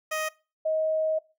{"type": "tone pair in turn", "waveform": ["15% pulse", "sine"], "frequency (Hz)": [625, 630.4], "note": ["D#5", "D#5"], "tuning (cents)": [8, 23], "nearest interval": "unison", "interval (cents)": 15, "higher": "second", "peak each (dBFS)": [-21, -23], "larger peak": "first", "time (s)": [[0.11, 0.29], [0.65, 1.19]], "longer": "second", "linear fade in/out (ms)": 10, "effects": ["noise-tail reverb RT60 0.3 s tail -21 dB re dry"]}